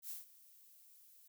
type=noise with ADSR envelope; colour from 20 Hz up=violet; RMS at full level=-44 dBFS; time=0.02-1.28 s; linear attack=80 ms; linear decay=150 ms; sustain=-19 dB; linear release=8 ms; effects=none